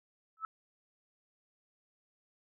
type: tone with exponential growth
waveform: sine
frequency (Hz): 1307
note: E6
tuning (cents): -15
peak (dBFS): -30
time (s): 0.37-0.45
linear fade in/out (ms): 1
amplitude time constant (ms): 16
effects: none